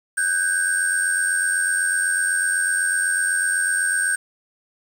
sine tone cluster, 1516 / 1604 / 8600 Hz, F#6 / G6 / C9, +42 / +39 / +47 cents, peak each -21 dBFS, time 0.17-4.16 s, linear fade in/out 10 ms, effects tanh soft clip ceiling -14 dBFS + 7-bit

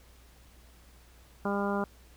harmonic tone, 200.8 Hz, G3, 42 cents sharp, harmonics 1 / 2 / 3 / 4 / 5 / 6 / 7, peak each -31 / -34 / -36 / -37 / -38 / -39 / -39 dBFS, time 1.45-1.84 s, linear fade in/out 2 ms, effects added 60 Hz sine -55 dBFS peak until 2.16 s + pink hiss -60 dBFS RMS until 2.16 s

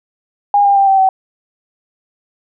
sine tone with pitch steps, 814 / 800.9 / 788.1 / 775.4 / 763 Hz, G#5 / G5 / G5 / G5 / G5, -35 / +37 / +9 / -19 / -47 cents, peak -7 dBFS, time 0.54-1.09 s, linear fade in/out 2 ms, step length 110 ms, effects none

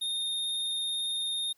square tone with vibrato, 3673 Hz, A#7, 26 cents flat, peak -30 dBFS, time 0.01-1.53 s, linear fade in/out 10 ms, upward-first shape sine, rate 18 Hz, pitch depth 13 cents each way, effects white hiss -70 dBFS RMS until 1.57 s

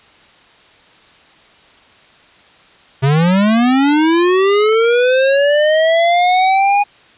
square linear sweep, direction up, 130.81 to 824 Hz, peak -10 dBFS, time 3.02-6.84 s, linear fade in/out 20 ms, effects white hiss -46 dBFS RMS until 7.17 s + resampled to 8000 Hz

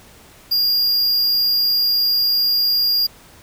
square tone, 4821 Hz, D8, 45 cents sharp, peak -15 dBFS, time 0.51-3.07 s, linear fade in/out 10 ms, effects pink hiss -46 dBFS RMS until 3.42 s

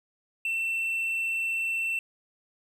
triangle tone with hard clipping, 2688 Hz, E7, 33 cents sharp, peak -27 dBFS, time 0.45-1.99 s, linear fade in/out 2 ms, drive 5 dB, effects none

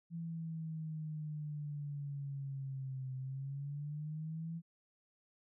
sine exponential two-way sweep, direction down then up, 167.9 to 130 to 167.9 Hz, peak -39 dBFS, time 0.1-4.62 s, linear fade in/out 50 ms, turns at 3.15 s, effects none

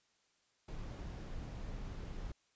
brown noise, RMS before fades -44 dBFS, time 0.68-2.32 s, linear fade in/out 5 ms, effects white hiss -75 dBFS RMS until 2.55 s + resampled to 16000 Hz

